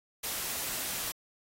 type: noise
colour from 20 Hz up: white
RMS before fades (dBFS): -35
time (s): 0.23-1.12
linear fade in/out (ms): 10
effects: AAC 48 kbps